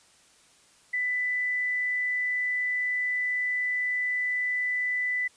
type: tone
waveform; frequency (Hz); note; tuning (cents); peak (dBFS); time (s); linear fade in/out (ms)
sine; 1991; B6; +14; -25; 0.93-5.28; 10
effects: white hiss -59 dBFS RMS until 5.36 s + resampled to 22050 Hz